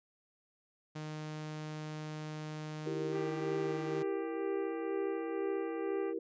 sawtooth tone, 153.9 Hz, D#3, 19 cents flat, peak -36 dBFS, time 0.95-4.03 s, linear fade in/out 10 ms
sine chord, E diminished, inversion none, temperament equal, 329.6 / 392 / 466.2 Hz, E4 / G4 / Bb4, 0 / 0 / 0 cents, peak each -39 dBFS, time 2.86-6.19 s, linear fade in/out 5 ms
harmonic tone, 394.1 Hz, G4, 9 cents sharp, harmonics 1 / 2 / 3 / 4 / 5 / 6 / 7, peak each -40 / -47 / -50 / -55 / -54 / -58 / -62 dBFS, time 3.11-6.14 s, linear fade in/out 50 ms
effects resampled to 16000 Hz

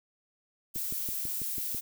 violet noise, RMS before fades -34 dBFS, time 0.74-1.81 s, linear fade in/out 20 ms
click train, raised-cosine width 3 ms, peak -29 dBFS, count 7, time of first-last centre 0.76-1.747 s, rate 6.08 Hz
effects none

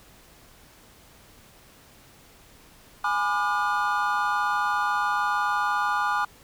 triangle chord, G# diminished seventh, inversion none, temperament just, 830.6 / 996.7 / 1196.1 / 1435.3 Hz, G#5 / B5 / D6 / F6, 0 / +16 / +31 / +47 cents, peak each -26 / -28 / -25 / -26 dBFS, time 3.04-6.25 s, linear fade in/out 5 ms, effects pink hiss -53 dBFS RMS until 6.43 s

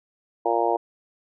harmonic tone, 116.54 Hz, A#2, in tune, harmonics 3 / 4 / 5 / 6 / 7 / 8, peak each -27 / -26 / -28 / -25 / -27 / -27 dBFS, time 0.45-0.77 s, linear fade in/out 10 ms, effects none

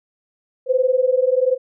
sine tone pair together, 502.6 / 523.3 Hz, B4 / C5, +30 / 0 cents, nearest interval minor second, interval 70 cents, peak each -17 dBFS, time 0.66-1.58 s, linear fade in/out 50 ms, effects none

